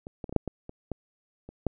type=clicks; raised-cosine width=2 ms; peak=-26 / -22 / -26 / -22 / -7 / -18 / -26 / -18 / -29 / -12 dBFS; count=10; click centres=0.069 / 0.242 / 0.294 / 0.326 / 0.363 / 0.477 / 0.694 / 0.917 / 1.49 / 1.667 s; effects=none